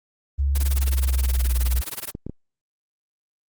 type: tone with pitch glide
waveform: sine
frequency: 69.3 to 62.1 Hz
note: C#2 to B1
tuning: 0 to +10 cents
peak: -18 dBFS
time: 0.38-1.82 s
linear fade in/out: 20 ms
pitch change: -190 cents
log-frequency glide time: 0.54-1.47 s
type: noise with tremolo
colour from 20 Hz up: white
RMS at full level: -28 dBFS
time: 0.55-2.12 s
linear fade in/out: 5 ms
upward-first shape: sine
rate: 19 Hz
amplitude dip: 100%
type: clicks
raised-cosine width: 3 ms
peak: -18 dBFS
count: 3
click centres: 2.151 / 2.266 / 2.296 s
effects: Opus 24 kbps